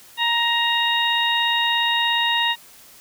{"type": "harmonic tone", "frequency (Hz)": 937, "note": "A#5", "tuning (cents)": 9, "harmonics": [1, 2, 3, 4], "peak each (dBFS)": [-23, -23, -23, -23], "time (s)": [0.17, 2.56], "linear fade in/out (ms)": 50, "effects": ["white hiss -47 dBFS RMS until 3 s"]}